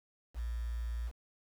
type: tone with quantisation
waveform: sine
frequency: 58.1 Hz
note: A#1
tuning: 5 cents flat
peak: -34 dBFS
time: 0.34-1.12 s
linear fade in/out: 50 ms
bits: 9
effects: none